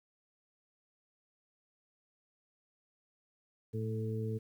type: harmonic tone with a mistuned harmonic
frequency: 110 Hz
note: A2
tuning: in tune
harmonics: 1 / 2 / 3 / 4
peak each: -35 / -41 / -48 / -40 dBFS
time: 3.73-4.39 s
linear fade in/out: 20 ms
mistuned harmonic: 1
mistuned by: +33 cents
effects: 11-bit